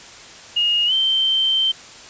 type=tone with pitch glide; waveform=sine; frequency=2857 to 3116 Hz; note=F7 to G7; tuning=+39 to -11 cents; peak=-15 dBFS; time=0.56-1.72 s; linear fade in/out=10 ms; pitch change=+150 cents; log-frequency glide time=0.86-0.93 s; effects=white hiss -40 dBFS RMS until 2.09 s + resampled to 16000 Hz